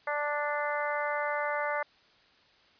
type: harmonic tone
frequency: 293.7 Hz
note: D4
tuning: in tune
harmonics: 2 / 3 / 4 / 5 / 6 / 7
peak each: -33 / -35 / -36 / -37 / -38 / -38 dBFS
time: 0.07-1.83 s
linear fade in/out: 5 ms
effects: white hiss -62 dBFS RMS until 2.79 s + resampled to 11025 Hz